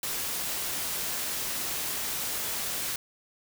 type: noise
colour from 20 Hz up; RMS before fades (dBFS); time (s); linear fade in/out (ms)
white; -32; 0.03-2.96; 2
effects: none